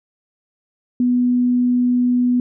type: tone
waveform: sine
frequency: 246.6 Hz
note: B3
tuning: 2 cents flat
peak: -13 dBFS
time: 1-2.4 s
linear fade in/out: 2 ms
effects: none